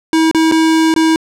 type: tone with dropouts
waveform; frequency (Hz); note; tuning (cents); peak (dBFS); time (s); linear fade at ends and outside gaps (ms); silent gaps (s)
square; 321.4; E4; -44; -9; 0.13-1.16; 1; 0.313-0.347 / 0.514-0.521 / 0.94-0.962
effects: low-pass 9000 Hz 12 dB/octave